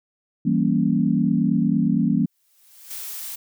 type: chord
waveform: sine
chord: E diminished seventh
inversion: none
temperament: equal with one note detuned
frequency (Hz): 164.81 / 193.75 / 233.1 / 277.2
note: E3 / G3 / Bb3 / Db4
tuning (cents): 0 / -20 / 0 / 0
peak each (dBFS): -23 / -22 / -21 / -24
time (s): 0.45-2.26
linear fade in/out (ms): 10
type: noise with exponential growth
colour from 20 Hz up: blue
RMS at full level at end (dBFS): -39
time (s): 2.16-2.95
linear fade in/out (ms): 5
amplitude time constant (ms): 170
type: noise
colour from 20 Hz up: blue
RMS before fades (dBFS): -33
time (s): 2.9-3.36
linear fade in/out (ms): 10
effects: none